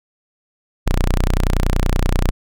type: tone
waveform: sawtooth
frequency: 30.43 Hz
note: B0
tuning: 25 cents flat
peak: -10 dBFS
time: 0.86-2.31 s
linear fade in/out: 10 ms
effects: none

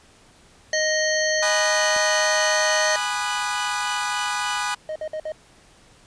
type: harmonic tone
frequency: 622.3 Hz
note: D#5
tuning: in tune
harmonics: 1 / 3 / 5 / 7 / 9 / 10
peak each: -23 / -23 / -34 / -28 / -38 / -28 dBFS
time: 0.73-2.96 s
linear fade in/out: 2 ms
type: chord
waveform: sawtooth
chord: G# minor seventh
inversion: none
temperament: equal with one note detuned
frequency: 830.6 / 987.8 / 1223.8 / 1480 Hz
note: G#5 / B5 / D#6 / F#6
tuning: 0 / 0 / -29 / 0 cents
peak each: -25 dBFS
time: 1.42-4.75 s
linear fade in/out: 10 ms
type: click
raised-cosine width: 2 ms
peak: -26 dBFS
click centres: 1.964 s
type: tone bursts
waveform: triangle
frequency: 622.3 Hz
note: D#5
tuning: in tune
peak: -24 dBFS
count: 4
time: 4.89-5.32 s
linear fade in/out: 2 ms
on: 67 ms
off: 54 ms
effects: pink hiss -53 dBFS RMS until 6.06 s + resampled to 22050 Hz

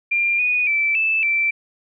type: tone with pitch steps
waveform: sine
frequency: 2390 / 2471 / 2326 / 2631 / 2337 Hz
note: D7 / D#7 / D7 / E7 / D7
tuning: +30 / -13 / -17 / -4 / -9 cents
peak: -16 dBFS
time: 0.11-1.51 s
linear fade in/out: 10 ms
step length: 280 ms
effects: none

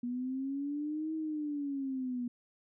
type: linear two-way sweep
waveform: sine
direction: up then down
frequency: 240.3 to 318.8 to 240.3 Hz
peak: -33 dBFS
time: 0.03-2.28 s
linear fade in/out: 5 ms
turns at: 1.14 s
effects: none

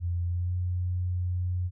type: tone with pitch glide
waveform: sine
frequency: 87 to 89.81 Hz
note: F2 to F2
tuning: -6 to +49 cents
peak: -26 dBFS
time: 0-1.71 s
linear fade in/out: 50 ms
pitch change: +55 cents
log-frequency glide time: 0.26-0.55 s
effects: none

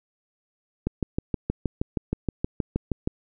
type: click train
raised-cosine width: 3 ms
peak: -11 dBFS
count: 15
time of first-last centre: 0.87-3.075 s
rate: 6.35 Hz
effects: none

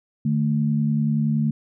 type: tone pair together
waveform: sine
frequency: 150 / 220.6 Hz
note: D3 / A3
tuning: +37 / +5 cents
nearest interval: perfect fifth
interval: 668 cents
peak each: -21 dBFS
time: 0.25-1.51 s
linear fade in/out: 5 ms
effects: none

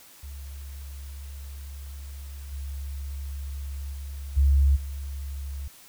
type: tone with level steps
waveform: sine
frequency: 69.3 Hz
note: C#2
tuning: in tune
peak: -36 / -31 / -33 / -16 / -31 dBFS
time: 0.23-5.68 s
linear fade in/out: 5 ms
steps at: 2.51 / 3.92 / 4.36 / 4.75 s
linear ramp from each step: 20 ms
effects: white hiss -51 dBFS RMS until 5.88 s

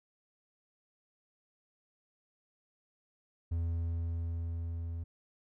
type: tone with level ramp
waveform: triangle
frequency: 83.8 Hz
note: E2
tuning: 29 cents sharp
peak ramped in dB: -28 to -34 dBFS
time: 3.51-5.04 s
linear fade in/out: 10 ms
effects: none

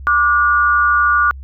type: tone pair together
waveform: sine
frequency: 1175.5 / 1443 Hz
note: D6 / F#6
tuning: +1 / -44 cents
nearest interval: major third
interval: 355 cents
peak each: -13 dBFS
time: 0.07-1.31 s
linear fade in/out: 0 ms
effects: added 67 Hz sine -29 dBFS peak until 1.43 s

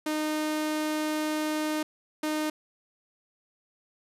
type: tone pair in turn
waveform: sawtooth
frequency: 307.1 / 307.1 Hz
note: D#4 / D#4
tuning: -23 / -23 cents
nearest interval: unison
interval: 0 cents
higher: neither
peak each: -23 dBFS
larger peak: neither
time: 0.06-1.83 / 2.23-2.5 s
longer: first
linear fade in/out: 5 ms
effects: resampled to 32000 Hz + 10-bit

